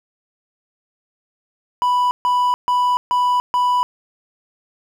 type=tone bursts; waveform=triangle; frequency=987.8 Hz; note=B5; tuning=in tune; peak=-12 dBFS; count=5; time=1.82-3.83 s; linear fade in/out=0 ms; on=290 ms; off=140 ms; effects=8-bit